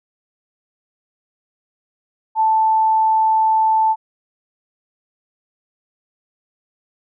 sine tone, 880 Hz, A5, in tune, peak -12 dBFS, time 2.35-3.96 s, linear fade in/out 50 ms, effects none

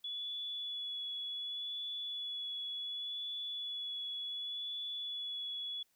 sine tone with vibrato, 3410 Hz, G#7, 45 cents sharp, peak -38 dBFS, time 0.04-5.83 s, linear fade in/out 5 ms, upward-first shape sine, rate 0.68 Hz, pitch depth 14 cents each way, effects white hiss -75 dBFS RMS until 5.95 s

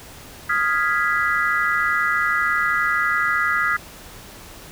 sine chord, F half-diminished seventh, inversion third, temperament equal, 1244.5 / 1396.9 / 1661.2 / 1975.5 Hz, Eb6 / F6 / Ab6 / Cb7, 0 / 0 / 0 / 0 cents, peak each -23 dBFS, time 0.49-3.77 s, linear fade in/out 10 ms, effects pink hiss -41 dBFS RMS until 4.71 s

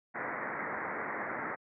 white low-pass noise, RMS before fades -37 dBFS, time 0.14-1.56 s, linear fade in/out 20 ms, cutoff 2100 Hz, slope 96 dB/octave, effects high-pass 200 Hz 12 dB/octave

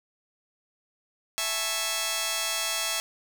5% pulse chord, A major seventh, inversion second, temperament just, 660 / 825 / 880 / 1100 Hz, E5 / G#5 / A5 / C#6, +2 / -12 / 0 / -14 cents, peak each -20 / -26 / -24 / -23 dBFS, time 1.38-3 s, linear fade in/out 0 ms, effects 7-bit

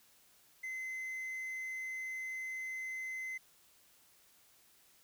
triangle tone, 2053 Hz, C7, 33 cents flat, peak -37 dBFS, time 0.63-3.38 s, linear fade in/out 10 ms, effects white hiss -66 dBFS RMS until 5.03 s

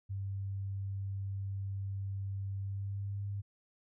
sine tone with pitch glide, 98 to 100.35 Hz, G2 to G2, 0 to +41 cents, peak -35 dBFS, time 0.09-3.42 s, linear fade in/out 20 ms, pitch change +41 cents, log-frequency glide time 2.59-3.21 s, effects none

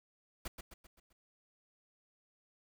pink noise with echo, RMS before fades -41 dBFS, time 0.45-0.48 s, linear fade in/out 5 ms, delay 130 ms, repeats 5, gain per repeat -6 dB, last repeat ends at 1.13 s, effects none

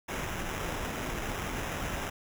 pink noise with sample-and-hold, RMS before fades -35 dBFS, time 0.08-2.1 s, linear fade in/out 10 ms, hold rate 4410 Hz, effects none

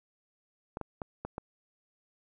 clicks, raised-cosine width 1 ms, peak -22 dBFS, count 5, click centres 0.771 / 0.813 / 1.018 / 1.25 / 1.381 s, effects none

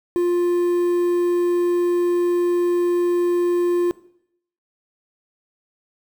triangle tone with quantisation, 350.9 Hz, F4, 8 cents sharp, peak -14 dBFS, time 0.16-3.91 s, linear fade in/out 0 ms, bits 7, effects noise-tail reverb RT60 0.7 s tail -19 dB re dry

